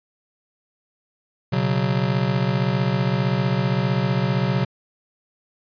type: chord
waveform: square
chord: B suspended second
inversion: none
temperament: just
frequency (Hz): 123.47 / 138.9 / 185.21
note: B2 / C#3 / F#3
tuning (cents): 0 / +4 / +2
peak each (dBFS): -24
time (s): 1.52-4.65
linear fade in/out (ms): 10
effects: resampled to 11025 Hz